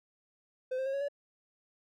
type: tone with pitch steps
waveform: triangle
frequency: 513 / 526.8 / 541 / 555.6 / 570.5 Hz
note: C5 / C5 / C#5 / C#5 / C#5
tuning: -34 / +12 / -42 / +4 / +50 cents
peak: -29 dBFS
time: 0.71-1.085 s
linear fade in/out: 10 ms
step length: 75 ms
effects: none